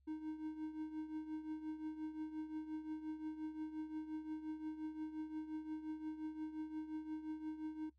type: tone with tremolo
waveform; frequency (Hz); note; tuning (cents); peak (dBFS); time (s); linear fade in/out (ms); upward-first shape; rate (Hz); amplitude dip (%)
triangle; 311.1; D#4; 0; -37; 0.07-7.9; 10; triangle; 5.7; 75
effects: noise-tail reverb RT60 0.1 s tail -18 dB re dry + added 68 Hz sine -70 dBFS peak until 7.98 s